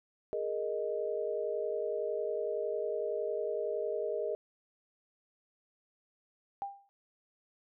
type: chord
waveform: sine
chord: Ab suspended second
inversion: none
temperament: equal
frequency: 415.3 / 466.2 / 622.3 Hz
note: Ab4 / Bb4 / Eb5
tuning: 0 / 0 / 0 cents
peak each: -36 dBFS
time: 0.33-4.35 s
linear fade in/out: 0 ms
type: tone with exponential decay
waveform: sine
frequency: 797 Hz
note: G5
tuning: 28 cents sharp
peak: -31 dBFS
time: 6.62-6.89 s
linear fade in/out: 0 ms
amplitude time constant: 58 ms
effects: none